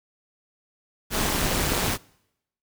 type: noise with amplitude modulation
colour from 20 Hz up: pink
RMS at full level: -21 dBFS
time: 1.1-1.98 s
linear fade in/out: 50 ms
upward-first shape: sine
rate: 210 Hz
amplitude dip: 80%
effects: noise-tail reverb RT60 0.8 s tail -24 dB re dry